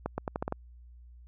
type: accelerating click train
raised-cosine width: 1 ms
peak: -17 dBFS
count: 7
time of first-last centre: 0.06-0.524 s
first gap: 120 ms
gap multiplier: 0.82
effects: added 60 Hz sine -49 dBFS peak until 1.27 s